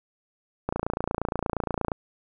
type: click train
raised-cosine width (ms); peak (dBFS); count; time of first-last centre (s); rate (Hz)
1; -12; 36; 0.69-1.918; 28.5
effects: none